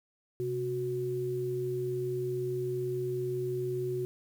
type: tone pair together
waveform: sine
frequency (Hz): 130 / 367.7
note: C3 / F#4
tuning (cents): -11 / -11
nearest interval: octave + tritone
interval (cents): 1800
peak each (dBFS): -36 / -31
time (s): 0.4-4.05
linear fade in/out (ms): 0
effects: 9-bit